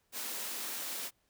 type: high-pass noise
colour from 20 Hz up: white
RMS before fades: -39 dBFS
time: 0.12-1.11 s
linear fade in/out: 50 ms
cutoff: 190 Hz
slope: 96 dB/octave
effects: pink hiss -75 dBFS RMS until 1.29 s